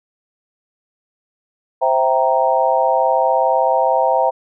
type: chord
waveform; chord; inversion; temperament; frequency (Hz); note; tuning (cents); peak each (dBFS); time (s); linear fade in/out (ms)
sine; C dominant seventh; none; equal with one note detuned; 523.3 / 659.3 / 778.6 / 932.3; C5 / E5 / G5 / Bb5; 0 / 0 / -12 / 0; -18; 1.81-4.31; 20
effects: none